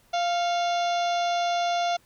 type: harmonic tone with a mistuned harmonic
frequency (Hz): 695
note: F5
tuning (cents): -9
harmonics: 1 / 2 / 3 / 4 / 5 / 6 / 7 / 8 / 9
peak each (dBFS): -23 / -35 / -39 / -39 / -36 / -41 / -46 / -44 / -44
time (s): 0.13-1.97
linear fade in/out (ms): 10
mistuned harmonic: 3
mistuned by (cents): +76
effects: pink hiss -61 dBFS RMS until 2.05 s